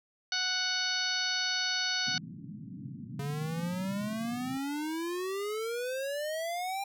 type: harmonic tone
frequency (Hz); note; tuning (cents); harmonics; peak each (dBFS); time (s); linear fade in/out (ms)
740; F#5; 0; 1 / 2 / 3 / 4 / 5 / 6 / 7 / 8; -43 / -34 / -40 / -38 / -37 / -33 / -42 / -40; 0.32-2.18; 2
type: band-pass noise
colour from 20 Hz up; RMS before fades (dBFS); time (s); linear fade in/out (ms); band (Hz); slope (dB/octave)
pink; -43; 2.07-4.57; 0; 120 to 260; 48
type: exponential sweep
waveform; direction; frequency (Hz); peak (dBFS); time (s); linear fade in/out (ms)
square; up; 138.59 to 802; -33; 3.19-6.84; 5
effects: none